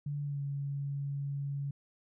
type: tone with pitch glide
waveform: sine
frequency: 144.7 to 140.66 Hz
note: D3 to C#3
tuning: -25 to +26 cents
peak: -33 dBFS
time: 0.06-1.71 s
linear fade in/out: 5 ms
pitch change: -49 cents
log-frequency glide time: 0.22-0.41 s
effects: none